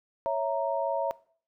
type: chord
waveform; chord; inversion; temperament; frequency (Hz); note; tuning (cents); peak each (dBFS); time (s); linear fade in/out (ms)
sine; A# diminished; first; equal; 554.4 / 659.3 / 932.3; C#5 / E5 / A#5; 0 / 0 / 0; -30 / -29 / -31; 0.26-1.11; 0
effects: noise-tail reverb RT60 0.5 s tail -21 dB re dry